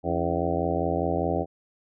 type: harmonic tone with a mistuned harmonic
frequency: 84.9 Hz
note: F2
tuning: 48 cents flat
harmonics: 1 / 2 / 3 / 4 / 5 / 6 / 7 / 8 / 9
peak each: -32 / -32 / -32 / -32 / -32 / -32 / -32 / -32 / -32 dBFS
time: 0.03-1.46 s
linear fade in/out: 50 ms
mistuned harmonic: 3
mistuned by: +120 cents
effects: none